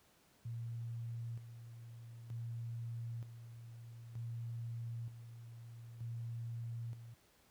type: tone with tremolo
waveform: sine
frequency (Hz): 116.54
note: A#2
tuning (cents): 0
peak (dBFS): -40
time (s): 0.45-7.14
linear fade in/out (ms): 5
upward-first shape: square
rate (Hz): 0.54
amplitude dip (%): 65
effects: pink hiss -69 dBFS RMS until 7.5 s + high-pass 60 Hz 12 dB/octave